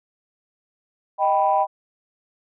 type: chord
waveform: sine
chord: Eb augmented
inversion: none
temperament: equal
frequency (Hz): 622.3 / 784 / 987.8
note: Eb5 / G5 / B5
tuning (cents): 0 / 0 / 0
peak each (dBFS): -22 / -18 / -21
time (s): 1.18-1.67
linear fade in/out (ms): 50
effects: tanh soft clip ceiling -7 dBFS